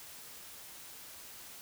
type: silence
effects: white hiss -50 dBFS RMS until 1.61 s